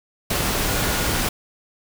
sine tone in noise, 1441 Hz, F#6, 46 cents flat, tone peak -33 dBFS, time 0.68-1.21 s, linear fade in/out 5 ms, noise pink, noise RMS -22 dBFS, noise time 0.3-1.29 s, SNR -14 dB, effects none

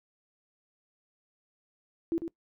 sine tone with echo, 332.4 Hz, E4, 15 cents sharp, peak -25 dBFS, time 2.12-2.18 s, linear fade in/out 0 ms, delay 99 ms, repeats 1, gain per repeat -7 dB, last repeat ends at 2.279 s, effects noise-tail reverb RT60 0.1 s tail -20 dB re dry

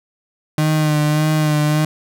35% pulse tone with vibrato, 152.6 Hz, D#3, 33 cents flat, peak -12 dBFS, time 0.58-1.85 s, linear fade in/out 2 ms, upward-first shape sine, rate 1.7 Hz, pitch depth 32 cents each way, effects none

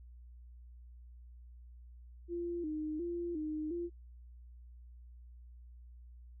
sine tone with vibrato, 325.7 Hz, E4, 21 cents flat, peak -35 dBFS, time 2.28-3.9 s, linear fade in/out 50 ms, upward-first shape square, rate 1.4 Hz, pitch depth 100 cents each way, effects noise-tail reverb RT60 0.1 s tail -26 dB re dry + added 60 Hz sine -51 dBFS peak until 6.4 s

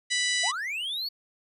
harmonic tone, 987.8 Hz, B5, in tune, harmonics 2 / 3 / 4 / 5 / 6 / 7 / 8 / 9, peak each -28 / -32 / -30 / -35 / -35 / -39 / -37 / -37 dBFS, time 0.1-0.52 s, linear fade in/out 20 ms
triangle linear sweep, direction up, 621 to 4528 Hz, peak -28 dBFS, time 0.43-1.09 s, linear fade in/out 10 ms
effects none

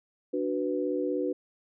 sine chord, B minor, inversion first, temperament equal, 293.7 / 370 / 493.9 Hz, D4 / F#4 / B4, 0 / 0 / 0 cents, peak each -31 dBFS, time 0.33-1.33 s, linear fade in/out 10 ms, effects none

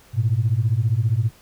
sine beating tone pair, 104.9 / 119.9 Hz, G#2 / A#2, +18 / +49 cents, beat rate 15 Hz, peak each -19 dBFS, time 0.13-1.31 s, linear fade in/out 50 ms, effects tanh soft clip ceiling -10 dBFS + pink hiss -52 dBFS RMS until 1.41 s

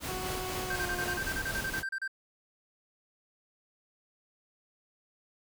pink noise with tremolo, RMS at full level -36 dBFS, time 0-1.84 s, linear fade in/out 50 ms, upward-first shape sine, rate 4 Hz, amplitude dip 30%
20% pulse tone with pitch glide, 370.6 to 357.1 Hz, F#4 to F4, +3 to +39 cents, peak -32 dBFS, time 0.08-1.18 s, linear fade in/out 5 ms, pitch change -64 cents, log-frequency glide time 0.65-0.86 s
triangle tone bursts, 1568 Hz, G6, in tune, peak -30 dBFS, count 15, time 0.7-2.078 s, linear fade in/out 5 ms, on 62 ms, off 32 ms
effects none

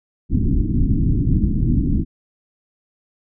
pink low-pass noise, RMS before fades -17 dBFS, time 0.29-2.05 s, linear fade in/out 50 ms, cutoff 310 Hz, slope 48 dB/octave, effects none

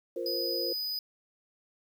sine chord, F suspended fourth, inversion none, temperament equal, 349.2 / 466.2 / 523.3 Hz, F4 / Bb4 / C5, 0 / 0 / 0 cents, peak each -36 dBFS, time 0.16-0.73 s, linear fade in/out 5 ms
square tone, 4978 Hz, D#8, in tune, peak -32 dBFS, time 0.26-0.99 s, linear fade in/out 2 ms
effects 10-bit

